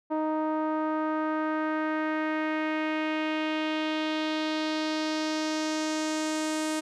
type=tone with low-pass filter sweep; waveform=sawtooth; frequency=311.1 Hz; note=D#4; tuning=in tune; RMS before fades=-29 dBFS; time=0.1-6.81 s; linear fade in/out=20 ms; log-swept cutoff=900 to 8800 Hz; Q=2; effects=none